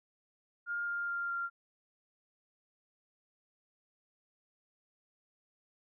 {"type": "tone with pitch steps", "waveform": "sine", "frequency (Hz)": [1411, 1402.9, 1394.8, 1386.8], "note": ["F6", "F6", "F6", "F6"], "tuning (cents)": [17, 7, -3, -13], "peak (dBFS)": -33, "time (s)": [0.66, 1.5], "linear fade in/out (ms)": 50, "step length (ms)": 210, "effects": []}